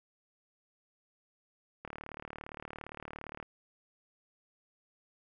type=click train; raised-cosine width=0.5 ms; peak=-27 dBFS; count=60; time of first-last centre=1.85-3.428 s; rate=37.4 Hz; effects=none